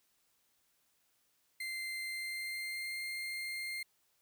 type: tone with pitch glide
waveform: 35% pulse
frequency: 2085 to 2109 Hz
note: C7 to C7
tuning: -7 to +13 cents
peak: -36 dBFS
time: 1.6-3.83 s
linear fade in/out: 5 ms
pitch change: +20 cents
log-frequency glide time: 2.08-3.02 s
effects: white hiss -75 dBFS RMS until 4.21 s